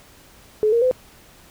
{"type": "tone with pitch steps", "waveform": "sine", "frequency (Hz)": [428.1, 466.8, 509.1], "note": ["A4", "A#4", "C5"], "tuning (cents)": [-47, 2, -47], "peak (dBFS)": -14, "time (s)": [0.63, 0.912], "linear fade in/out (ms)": 0, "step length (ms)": 94, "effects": ["pink hiss -49 dBFS RMS until 1.5 s"]}